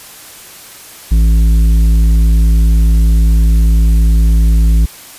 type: tone with tanh clipping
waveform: triangle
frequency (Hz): 54.9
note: A1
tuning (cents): -3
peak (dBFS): -7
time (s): 1.11-4.86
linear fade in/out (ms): 10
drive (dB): 13
effects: white hiss -34 dBFS RMS until 5.18 s + resampled to 32000 Hz